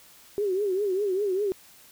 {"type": "tone with vibrato", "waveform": "sine", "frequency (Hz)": 392, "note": "G4", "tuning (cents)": 0, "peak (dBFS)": -23, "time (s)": [0.38, 1.52], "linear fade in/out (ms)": 0, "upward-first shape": "triangle", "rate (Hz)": 5, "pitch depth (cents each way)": 150, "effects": ["white hiss -53 dBFS RMS until 1.91 s"]}